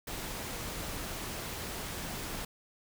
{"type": "noise", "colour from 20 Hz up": "pink", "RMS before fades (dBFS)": -39, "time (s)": [0.07, 2.45], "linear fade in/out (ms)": 5, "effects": []}